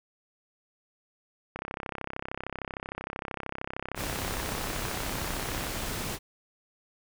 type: click train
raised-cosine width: 0.5 ms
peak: -19 dBFS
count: 137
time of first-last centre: 1.56-5.669 s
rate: 33.1 Hz
type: noise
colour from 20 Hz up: pink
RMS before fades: -34 dBFS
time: 3.95-6.19 s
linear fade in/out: 50 ms
effects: none